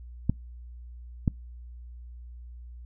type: clicks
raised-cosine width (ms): 5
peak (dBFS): -10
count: 2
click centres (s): 0.296 / 1.278
effects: noise-tail reverb RT60 0.2 s tail -26 dB re dry + added 60 Hz sine -41 dBFS peak until 2.85 s